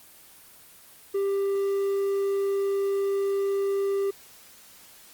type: tone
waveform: triangle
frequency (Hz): 395.3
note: G4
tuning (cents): +15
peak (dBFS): -21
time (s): 1.14-4.11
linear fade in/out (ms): 10
effects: white hiss -51 dBFS RMS until 5.13 s + Opus 24 kbps